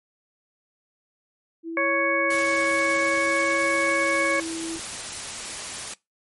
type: tone with vibrato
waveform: sine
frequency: 329.6 Hz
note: E4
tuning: in tune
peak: -29 dBFS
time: 1.63-4.8 s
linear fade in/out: 50 ms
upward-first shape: sine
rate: 0.62 Hz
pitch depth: 9 cents each way
type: harmonic tone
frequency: 555 Hz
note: C#5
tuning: 2 cents sharp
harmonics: 1 / 2 / 3 / 4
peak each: -25 / -27 / -27 / -24 dBFS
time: 1.77-4.4 s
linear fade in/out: 2 ms
type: noise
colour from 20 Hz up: white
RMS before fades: -33 dBFS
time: 2.3-5.94 s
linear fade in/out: 5 ms
type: clicks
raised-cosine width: 2 ms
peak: -29 dBFS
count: 2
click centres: 4.76 / 4.794 s
effects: noise-tail reverb RT60 0.2 s tail -22 dB re dry + MP3 48 kbps